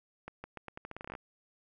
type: accelerating click train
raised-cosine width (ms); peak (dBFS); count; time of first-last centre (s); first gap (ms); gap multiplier
0.5; -27; 15; 0.28-1.152; 160; 0.83
effects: none